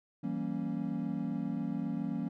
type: chord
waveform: triangle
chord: E diminished seventh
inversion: none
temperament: equal with one note detuned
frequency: 164.81 / 192.3 / 233.1 / 277.2 Hz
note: E3 / G3 / Bb3 / Db4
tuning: 0 / -33 / 0 / 0 cents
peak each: -37 / -36 / -35 / -36 dBFS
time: 0.23-2.29 s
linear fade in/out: 10 ms
effects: none